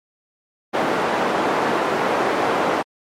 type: band-pass noise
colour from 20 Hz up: white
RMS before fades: -20 dBFS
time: 0.73-2.83 s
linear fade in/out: 20 ms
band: 270 to 940 Hz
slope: 12 dB/octave
effects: MP3 64 kbps